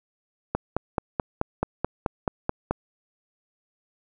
click train, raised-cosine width 1 ms, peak -9 dBFS, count 11, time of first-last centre 0.55-2.71 s, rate 4.63 Hz, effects none

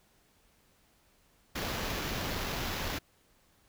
pink noise with sample-and-hold, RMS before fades -35 dBFS, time 1.55-2.99 s, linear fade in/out 10 ms, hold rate 8820 Hz, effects pink hiss -67 dBFS RMS until 3.68 s

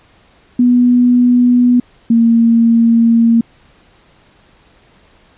sine tone pair in turn, 245.4 / 230.6 Hz, B3 / A#3, -11 / -19 cents, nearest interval minor second, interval 108 cents, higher first, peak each -6 dBFS, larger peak neither, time 0.59-1.8 / 2.1-3.41 s, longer second, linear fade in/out 5 ms, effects pink hiss -49 dBFS RMS until 5.37 s + resampled to 8000 Hz

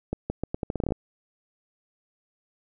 accelerating click train, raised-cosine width 2 ms, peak -14 dBFS, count 13, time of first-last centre 0.13-0.922 s, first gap 170 ms, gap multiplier 0.8, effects none

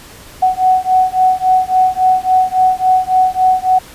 sine beating tone pair, 743 / 746.6 Hz, F#5 / F#5, +7 / +15 cents, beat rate 3.6 Hz, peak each -12 dBFS, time 0.42-3.79 s, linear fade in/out 10 ms, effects pink hiss -37 dBFS RMS until 3.94 s + resampled to 32000 Hz

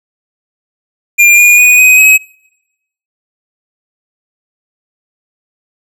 square tone with pitch steps, 2399 / 2435 / 2472 / 2510 / 2548 Hz, D7 / D#7 / D#7 / D#7 / D#7, +36 / -38 / -12 / +15 / +41 cents, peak -3 dBFS, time 1.18-2.18 s, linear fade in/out 20 ms, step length 200 ms, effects noise-tail reverb RT60 0.9 s tail -26 dB re dry

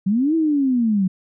sine linear two-way sweep, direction up then down, 180.9 to 330 to 180.9 Hz, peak -15 dBFS, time 0.06-1.08 s, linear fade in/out 10 ms, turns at 0.35 s, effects none

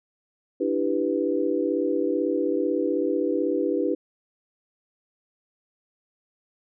sine chord, E minor seventh, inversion third, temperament equal, 293.7 / 329.6 / 392 / 493.9 Hz, D4 / E4 / G4 / B4, 0 / 0 / 0 / 0 cents, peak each -27 dBFS, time 0.6-3.95 s, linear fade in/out 10 ms, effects none

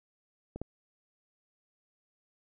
clicks, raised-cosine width 2 ms, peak -26 / -22 dBFS, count 2, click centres 0.56 / 0.616 s, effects none

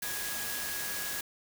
sine tone in noise, 1661.2 Hz, G#6, in tune, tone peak -41 dBFS, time 0.02-1.21 s, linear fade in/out 5 ms, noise white, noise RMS -36 dBFS, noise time 0.02-1.21 s, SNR -8 dB, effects none

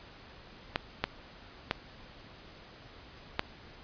clicks, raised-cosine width 0.3 ms, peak -11 dBFS, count 4, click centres 0.759 / 1.04 / 1.711 / 3.394 s, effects pink hiss -52 dBFS RMS until 3.83 s + resampled to 11025 Hz

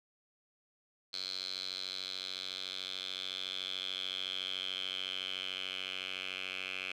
10% pulse tone with band-pass filter sweep, 93.7 Hz, F#2, 22 cents sharp, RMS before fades -40 dBFS, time 1.13-6.92 s, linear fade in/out 5 ms, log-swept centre 4200 to 2700 Hz, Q 8.4, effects none

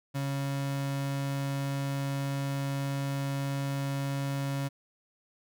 35% pulse tone, 138.59 Hz, C#3, in tune, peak -28 dBFS, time 0.14-4.69 s, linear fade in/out 20 ms, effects none

